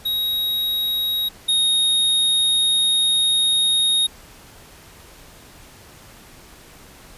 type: tone pair in turn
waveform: square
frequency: 3800 / 3730 Hz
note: A#7 / A#7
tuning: +33 / 0 cents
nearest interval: unison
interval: 33 cents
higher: first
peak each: -20 / -16 dBFS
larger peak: second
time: 0.05-1.29 / 1.48-4.07 s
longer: second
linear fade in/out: 10 ms
effects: pink hiss -45 dBFS RMS until 7.17 s + resampled to 32000 Hz